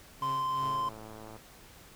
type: tone with tremolo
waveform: sawtooth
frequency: 135.8 Hz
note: C#3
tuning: 35 cents flat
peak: -35 dBFS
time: 0.21-0.9 s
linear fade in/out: 10 ms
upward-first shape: triangle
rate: 2.8 Hz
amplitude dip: 75%
type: tone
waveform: triangle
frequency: 1038 Hz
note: C6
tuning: 14 cents flat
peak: -27 dBFS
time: 0.22-0.89 s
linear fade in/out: 5 ms
type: click train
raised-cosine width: 1 ms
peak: -33 dBFS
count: 81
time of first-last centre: 0.63-1.364 s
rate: 109 Hz
effects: pink hiss -54 dBFS RMS until 1.95 s